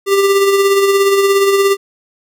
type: tone with tremolo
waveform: square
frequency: 395.3 Hz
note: G4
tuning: 15 cents sharp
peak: -8 dBFS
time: 0.06-1.77 s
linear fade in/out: 50 ms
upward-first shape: sine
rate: 17 Hz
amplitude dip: 40%
effects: none